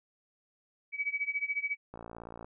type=tone with tremolo; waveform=sine; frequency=2278 Hz; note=C#7; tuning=47 cents sharp; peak=-27 dBFS; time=0.92-1.77 s; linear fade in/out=50 ms; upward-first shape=sine; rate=14 Hz; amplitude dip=90%
type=click train; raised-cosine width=1 ms; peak=-30 dBFS; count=30; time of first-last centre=1.94-2.445 s; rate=57.4 Hz
effects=none